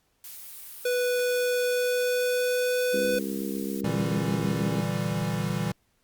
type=noise; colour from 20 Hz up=blue; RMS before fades=-42 dBFS; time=0.24-3.81 s; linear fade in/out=2 ms
type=tone with pitch glide; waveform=square; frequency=493.9 to 498.5 Hz; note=B4 to B4; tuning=0 to +16 cents; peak=-24 dBFS; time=0.85-3.19 s; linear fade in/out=5 ms; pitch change=+16 cents; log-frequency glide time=1.54-2.91 s
type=harmonic tone; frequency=67.4 Hz; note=C#2; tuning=48 cents flat; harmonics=3 / 4 / 5 / 6 / 7; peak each=-32 / -34 / -36 / -38 / -39 dBFS; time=2.93-4.81 s; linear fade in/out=10 ms
type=chord; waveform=square; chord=E half-diminished seventh; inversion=second; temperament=equal with one note detuned; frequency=117.42 / 146.83 / 164.81 / 196 Hz; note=Bb2 / D3 / E3 / G3; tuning=+13 / 0 / 0 / 0 cents; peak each=-33 / -35 / -31 / -32 dBFS; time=3.84-5.72 s; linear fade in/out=5 ms
effects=pink hiss -70 dBFS RMS until 6.03 s + Opus 48 kbps